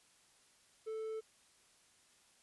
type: tone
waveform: triangle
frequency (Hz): 440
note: A4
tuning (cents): 0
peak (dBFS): -37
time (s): 0.86-1.21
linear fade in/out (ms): 20
effects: white hiss -68 dBFS RMS until 2.42 s + resampled to 24000 Hz